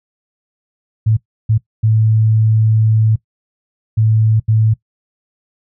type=tone bursts at uneven times; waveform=sine; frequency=110 Hz; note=A2; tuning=in tune; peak=-9 dBFS; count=5; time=1.06-1.17 / 1.49-1.58 / 1.83-3.16 / 3.97-4.4 / 4.48-4.74 s; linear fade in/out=10 ms; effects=noise-tail reverb RT60 0.1 s tail -19 dB re dry